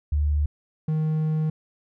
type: tone pair in turn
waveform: sine / triangle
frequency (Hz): 73.9 / 156.09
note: D2 / D#3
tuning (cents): +11 / +6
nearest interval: octave + minor second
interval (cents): 1295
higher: second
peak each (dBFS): -19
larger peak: neither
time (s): 0.12-0.46 / 0.88-1.5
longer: second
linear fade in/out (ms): 5
effects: none